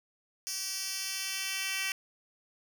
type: tone with high-pass filter sweep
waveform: 10% pulse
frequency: 384.7 Hz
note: G4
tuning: 33 cents flat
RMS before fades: -35 dBFS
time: 0.47-1.92 s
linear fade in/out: 0 ms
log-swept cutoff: 5300 to 2600 Hz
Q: 1.7
effects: 10-bit